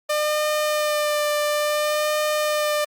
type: tone with vibrato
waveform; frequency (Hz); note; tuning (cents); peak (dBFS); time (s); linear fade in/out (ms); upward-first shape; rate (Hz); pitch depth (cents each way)
sawtooth; 600; D5; +37; -16; 0.09-2.85; 10; sine; 0.58; 18
effects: Opus 48 kbps